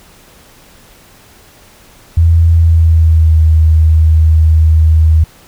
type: tone with pitch glide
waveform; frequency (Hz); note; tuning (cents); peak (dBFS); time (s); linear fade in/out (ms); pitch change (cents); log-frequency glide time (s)
sine; 83 to 79.3; E2 to D#2; +12 to +33; -4; 2.17-5.24; 5; -79; 2.53-3.41
effects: pink hiss -42 dBFS RMS until 5.47 s